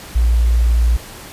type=tone; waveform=sine; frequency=58.27 Hz; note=A#1; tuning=in tune; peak=-10 dBFS; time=0.15-0.97 s; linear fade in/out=10 ms; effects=pink hiss -35 dBFS RMS until 1.32 s + resampled to 32000 Hz